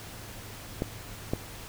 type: clicks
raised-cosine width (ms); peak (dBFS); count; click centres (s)
2; -14; 2; 0.821 / 1.335
effects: added 105 Hz sine -47 dBFS peak until 1.68 s + pink hiss -44 dBFS RMS until 1.68 s